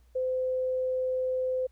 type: tone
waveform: sine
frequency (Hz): 513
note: C5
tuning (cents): -34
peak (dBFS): -26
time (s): 0.15-1.67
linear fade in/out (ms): 10
effects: added 60 Hz sine -57 dBFS peak until 1.71 s + pink hiss -71 dBFS RMS until 1.71 s